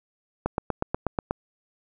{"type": "click train", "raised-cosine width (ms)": 1, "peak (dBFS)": -10, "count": 8, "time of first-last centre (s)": [0.46, 1.31], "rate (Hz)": 8.24, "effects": []}